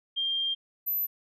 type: tone pair in turn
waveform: sine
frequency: 3193 / 12055 Hz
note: G7 / F#9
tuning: +31 / +31 cents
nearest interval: octave + major seventh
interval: 2300 cents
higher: second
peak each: -26 dBFS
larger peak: neither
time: 0.16-0.55 / 0.86-1.07 s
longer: first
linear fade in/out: 20 ms
effects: none